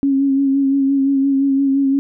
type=tone with vibrato; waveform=sine; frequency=273.9 Hz; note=C#4; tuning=21 cents flat; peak=-12 dBFS; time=0.03-1.99 s; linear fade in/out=0 ms; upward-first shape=sine; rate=5.8 Hz; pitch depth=29 cents each way; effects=none